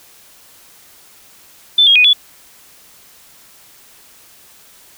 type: tone with pitch steps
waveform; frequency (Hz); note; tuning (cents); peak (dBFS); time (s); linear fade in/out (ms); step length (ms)
sine; 3526 / 3266 / 2480 / 3426; A7 / G#7 / D#7 / A7; +3 / -30 / -6 / -47; -6; 1.78-2.132; 5; 88
effects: white hiss -45 dBFS RMS until 4.97 s